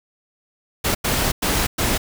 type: noise bursts at uneven times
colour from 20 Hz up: pink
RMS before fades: -20 dBFS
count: 4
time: 0.84-0.95 / 1.04-1.32 / 1.42-1.67 / 1.78-1.98 s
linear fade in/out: 10 ms
effects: none